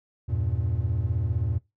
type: chord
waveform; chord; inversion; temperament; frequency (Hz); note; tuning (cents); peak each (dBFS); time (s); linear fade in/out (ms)
triangle; E diminished; none; equal with one note detuned; 82.41 / 98 / 117.35; E2 / G2 / Bb2; 0 / 0 / +12; -26; 0.28-1.59; 20
effects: noise-tail reverb RT60 0.2 s tail -20 dB re dry + tanh soft clip ceiling -13 dBFS